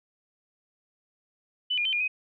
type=tone with pitch steps; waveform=sine; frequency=2995 / 2423 / 3086 / 2424 / 2514 Hz; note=F#7 / D#7 / G7 / D#7 / D#7; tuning=+20 / -47 / -28 / -46 / +17 cents; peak=-24 dBFS; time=1.7-2.08 s; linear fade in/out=10 ms; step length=76 ms; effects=none